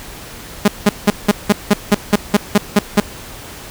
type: tone bursts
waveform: sawtooth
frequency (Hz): 205.7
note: G#3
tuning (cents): -16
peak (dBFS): -3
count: 12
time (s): 0.65-3.002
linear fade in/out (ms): 5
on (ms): 31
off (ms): 180
effects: pink hiss -33 dBFS RMS until 3.7 s